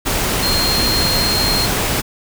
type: tone in noise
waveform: sine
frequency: 4218 Hz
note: C8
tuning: 13 cents sharp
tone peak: -17 dBFS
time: 0.42-1.67 s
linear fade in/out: 20 ms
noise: pink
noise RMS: -18 dBFS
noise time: 0.05-2.02 s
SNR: -2 dB
effects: none